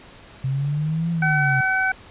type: exponential two-way sweep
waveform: sine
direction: up then down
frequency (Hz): 130.81 to 170 to 130.81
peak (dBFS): -20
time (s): 0.44-1.61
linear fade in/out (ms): 5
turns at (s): 1.11
type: harmonic tone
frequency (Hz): 759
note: F#5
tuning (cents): +44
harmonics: 1 / 2 / 3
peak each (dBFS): -25 / -19 / -28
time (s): 1.22-1.92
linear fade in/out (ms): 5
effects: pink hiss -45 dBFS RMS until 2.1 s + resampled to 8000 Hz

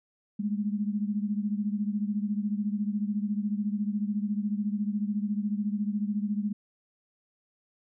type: beating tone pair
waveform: sine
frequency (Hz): 204 / 218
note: G#3 / A3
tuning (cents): -31 / -16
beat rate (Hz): 14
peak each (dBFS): -28 / -32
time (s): 0.39-6.53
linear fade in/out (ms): 10
effects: none

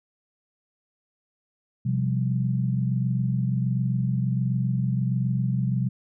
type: chord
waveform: sine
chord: C suspended fourth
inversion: none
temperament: equal with one note detuned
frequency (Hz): 127.83 / 174.61 / 196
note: C3 / F3 / G3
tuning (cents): -40 / 0 / 0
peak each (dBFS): -23 / -29 / -29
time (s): 1.85-5.89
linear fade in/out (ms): 10
effects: none

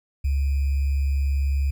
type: tone with sample-and-hold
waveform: sine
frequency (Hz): 69.3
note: C#2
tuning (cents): 0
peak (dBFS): -19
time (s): 0.24-1.71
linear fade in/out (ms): 10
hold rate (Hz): 2450
effects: none

